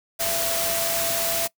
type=tone in noise; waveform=sine; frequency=670 Hz; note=E5; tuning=28 cents sharp; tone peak=-28 dBFS; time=0.19-1.48 s; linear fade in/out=20 ms; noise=white; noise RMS=-25 dBFS; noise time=0.19-1.48 s; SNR=-6 dB; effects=noise-tail reverb RT60 0.1 s tail -22 dB re dry